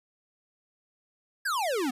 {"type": "exponential sweep", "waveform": "square", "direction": "down", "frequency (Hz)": [1702, 238.2], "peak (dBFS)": -27, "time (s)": [1.45, 1.91], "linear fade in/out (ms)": 10, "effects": ["resampled to 32000 Hz"]}